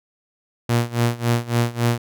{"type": "tone with tremolo", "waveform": "sawtooth", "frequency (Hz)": 118.6, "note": "A#2", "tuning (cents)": 30, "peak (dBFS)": -11, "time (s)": [0.69, 1.98], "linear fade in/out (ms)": 5, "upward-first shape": "sine", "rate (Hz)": 3.6, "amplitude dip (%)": 90, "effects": []}